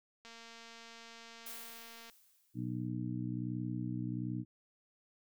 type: click train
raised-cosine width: 0.2 ms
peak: -36 dBFS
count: 426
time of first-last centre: 0.25-2.098 s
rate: 230 Hz
type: noise with exponential decay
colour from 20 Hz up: blue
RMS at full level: -45 dBFS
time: 1.46-2.89 s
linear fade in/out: 5 ms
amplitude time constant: 310 ms
type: harmonic tone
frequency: 61.3 Hz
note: B1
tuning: 12 cents flat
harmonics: 2 / 3 / 4 / 5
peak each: -39 / -42 / -42 / -42 dBFS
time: 2.54-4.45 s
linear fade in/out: 50 ms
effects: none